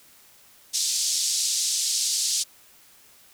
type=band-pass noise; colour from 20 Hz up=pink; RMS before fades=-25 dBFS; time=0.73-2.44 s; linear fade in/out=20 ms; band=4400 to 8700 Hz; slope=24 dB/octave; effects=white hiss -54 dBFS RMS until 3.33 s